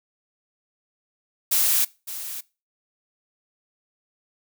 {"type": "noise with echo", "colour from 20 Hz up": "blue", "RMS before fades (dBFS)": -20, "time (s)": [1.51, 1.85], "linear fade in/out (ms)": 10, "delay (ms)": 560, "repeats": 1, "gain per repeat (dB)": -13, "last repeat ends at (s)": 2.41, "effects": ["noise-tail reverb RT60 0.3 s tail -22 dB re dry"]}